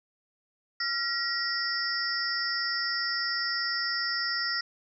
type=tone cluster; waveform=sine; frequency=1380 / 1901 / 4773 / 5310 Hz; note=F6 / A#6 / D8 / E8; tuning=-21 / +33 / +27 / +12 cents; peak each=-34 / -32 / -34 / -32 dBFS; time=0.8-4.61 s; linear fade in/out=5 ms; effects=none